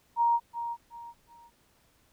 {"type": "tone with echo", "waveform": "sine", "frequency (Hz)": 938, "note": "A#5", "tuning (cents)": 11, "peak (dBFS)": -21, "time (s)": [0.16, 0.4], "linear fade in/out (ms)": 50, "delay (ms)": 370, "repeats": 3, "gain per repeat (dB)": -10, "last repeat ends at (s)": 1.51, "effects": ["pink hiss -66 dBFS RMS until 2.12 s"]}